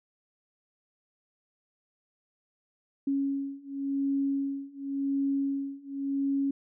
sine beating tone pair, 275.9 / 276.81 Hz, C#4 / C#4, -8 / -2 cents, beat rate 0.91 Hz, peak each -31 / -30 dBFS, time 3.07-6.51 s, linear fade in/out 5 ms, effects none

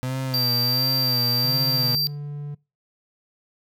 35% pulse tone with vibrato, 126.9 Hz, B2, 47 cents sharp, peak -23 dBFS, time 0.03-1.95 s, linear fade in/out 0 ms, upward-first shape sine, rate 1.4 Hz, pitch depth 71 cents each way
square tone, 4700 Hz, D8, 1 cent sharp, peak -21 dBFS, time 0.34-2.07 s, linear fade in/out 0 ms
triangle tone with pitch glide, 146.83 to 145.65 Hz, D3 to D3, 0 to -14 cents, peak -27 dBFS, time 1.44-2.55 s, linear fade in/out 10 ms, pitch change -14 cents, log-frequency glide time 1.69-2.04 s
effects noise-tail reverb RT60 0.3 s tail -25 dB re dry

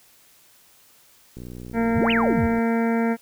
click train, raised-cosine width 3 ms, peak -25 dBFS, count 75, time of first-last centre 1.37-2.585 s, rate 60.9 Hz
harmonic tone, 229.7 Hz, A#3, 25 cents flat, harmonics 1 / 2 / 3 / 4 / 6 / 7 / 8 / 9 / 10, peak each -20 / -26 / -30 / -32 / -36 / -37 / -38 / -39 / -40 dBFS, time 1.73-3.17 s, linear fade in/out 50 ms
sine exponential two-way sweep, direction up then down, 63.6 to 3136 to 63.6 Hz, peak -21 dBFS, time 1.95-2.47 s, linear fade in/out 10 ms, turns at 2.11 s
effects white hiss -55 dBFS RMS until 3.21 s

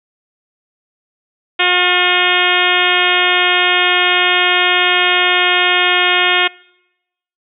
harmonic tone with a mistuned harmonic, 359.9 Hz, F#4, 48 cents flat, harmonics 1 / 2 / 3 / 4 / 5 / 6 / 7 / 8 / 9 / 10, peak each -21 / -20 / -22 / -19 / -19 / -18 / -18 / -19 / -18 / -24 dBFS, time 1.59-6.48 s, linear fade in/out 10 ms, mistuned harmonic 4, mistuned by -21 cents, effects noise-tail reverb RT60 0.9 s tail -25 dB re dry

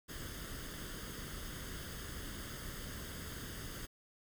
pink noise with comb filter, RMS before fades -45 dBFS, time 0.08-3.87 s, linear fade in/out 20 ms, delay 0.61 ms, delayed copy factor +0.65, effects none

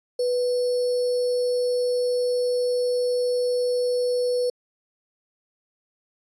sine tone with sample-and-hold, 493.9 Hz, B4, in tune, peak -20 dBFS, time 0.19-4.5 s, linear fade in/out 5 ms, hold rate 4900 Hz, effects resampled to 22050 Hz

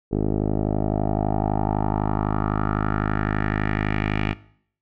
10% pulse tone with low-pass filter sweep, 51.91 Hz, G#1, in tune, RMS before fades -23 dBFS, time 0.11-4.34 s, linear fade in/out 20 ms, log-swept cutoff 450 to 2500 Hz, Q 3.2, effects noise-tail reverb RT60 0.6 s tail -19 dB re dry

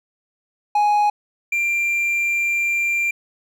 triangle tone pair in turn, 832 / 2375 Hz, G#5 / D7, +3 / +19 cents, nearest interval octave + tritone, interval 1816 cents, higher second, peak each -12 / -16 dBFS, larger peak first, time 0.75-1.1 / 1.52-3.11 s, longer second, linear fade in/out 5 ms, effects none

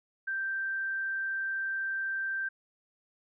sine tone, 1568 Hz, G6, in tune, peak -30 dBFS, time 0.27-2.49 s, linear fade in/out 10 ms, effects none

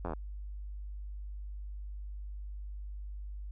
slowing click train, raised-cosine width 1 ms, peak -23 dBFS, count 8, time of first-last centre 0.05-0.134 s, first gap 11 ms, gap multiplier 1.03, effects added 50 Hz sine -39 dBFS peak until 3.51 s

